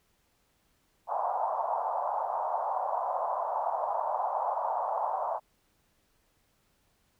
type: band-pass noise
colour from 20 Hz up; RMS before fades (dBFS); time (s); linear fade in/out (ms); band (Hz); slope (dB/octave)
white; -31; 1.07-5.4; 50; 620 to 990; 48
effects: pink hiss -71 dBFS RMS until 7.19 s